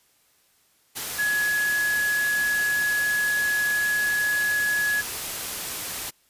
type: tone in noise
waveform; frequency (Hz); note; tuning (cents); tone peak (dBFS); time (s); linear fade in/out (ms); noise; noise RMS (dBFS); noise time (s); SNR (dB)
sine; 1686; G#6; +26; -21; 1.18-5.02; 20; white; -31; 0.95-6.11; +7
effects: white hiss -63 dBFS RMS until 6.29 s + resampled to 32000 Hz